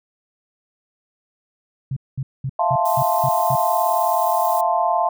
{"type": "tone bursts", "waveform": "sine", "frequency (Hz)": 133.6, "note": "C3", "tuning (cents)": 36, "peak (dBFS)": -21, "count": 7, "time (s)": [1.91, 3.555], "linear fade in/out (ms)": 5, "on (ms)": 55, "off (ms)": 210}
{"type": "chord", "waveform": "sine", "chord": "F major seventh", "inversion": "third", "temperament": "equal", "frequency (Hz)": [659.3, 698.5, 880, 1046.5], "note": ["E5", "F5", "A5", "C6"], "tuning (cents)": [0, 0, 0, 0], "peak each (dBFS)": [-23, -20, -21, -23], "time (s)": [2.59, 5.09], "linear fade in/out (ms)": 5}
{"type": "noise", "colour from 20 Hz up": "violet", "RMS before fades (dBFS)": -31, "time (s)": [2.85, 4.61], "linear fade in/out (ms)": 5}
{"effects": []}